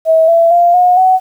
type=tone with pitch steps; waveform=sine; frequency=645 / 669.3 / 694.5 / 720.7 / 747.8 Hz; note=E5 / E5 / F5 / F#5 / F#5; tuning=-38 / +26 / -10 / -46 / +18 cents; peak=-5 dBFS; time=0.05-1.2 s; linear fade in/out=50 ms; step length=230 ms; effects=7-bit